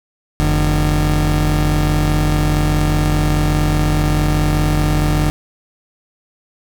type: tone pair together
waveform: 30% pulse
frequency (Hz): 44.86 / 150.9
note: F1 / D3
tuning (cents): +47 / +47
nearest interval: octave + major sixth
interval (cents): 2100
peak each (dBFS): -13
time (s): 0.4-5.3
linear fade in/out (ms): 0
effects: none